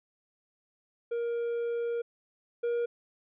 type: tone pair in turn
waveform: triangle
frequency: 470.1 / 473.9 Hz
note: A#4 / A#4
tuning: +15 / +28 cents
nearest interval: unison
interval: 13 cents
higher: second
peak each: -27 / -25 dBFS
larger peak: second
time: 1.11-2.02 / 2.63-2.86 s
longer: first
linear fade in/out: 10 ms
effects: resampled to 8000 Hz